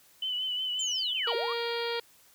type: tone with vibrato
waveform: sine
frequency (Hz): 3007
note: F#7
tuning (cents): +27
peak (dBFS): -29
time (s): 0.22-1.32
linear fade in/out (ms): 5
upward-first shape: triangle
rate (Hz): 5.5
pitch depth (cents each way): 47
type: linear two-way sweep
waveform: sine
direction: down then up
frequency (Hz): 7460 to 370 to 1225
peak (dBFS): -33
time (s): 0.79-1.53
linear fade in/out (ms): 5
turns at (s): 1.35
type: harmonic tone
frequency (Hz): 468.7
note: A#4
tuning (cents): +9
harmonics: 1 / 2 / 3 / 4 / 5 / 6 / 7 / 8 / 9 / 10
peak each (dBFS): -32 / -38 / -41 / -42 / -41 / -45 / -39 / -45 / -42 / -44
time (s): 1.27-2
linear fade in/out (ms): 5
effects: white hiss -60 dBFS RMS until 2.34 s